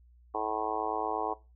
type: harmonic tone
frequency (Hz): 108.5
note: A2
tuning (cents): -24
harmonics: 3 / 4 / 5 / 6 / 7 / 8 / 9 / 10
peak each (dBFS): -41 / -37 / -41 / -41 / -35 / -38 / -38 / -39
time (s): 0.34-1.34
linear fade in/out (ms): 10
effects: noise-tail reverb RT60 0.3 s tail -20 dB re dry + added 60 Hz sine -56 dBFS peak until 1.55 s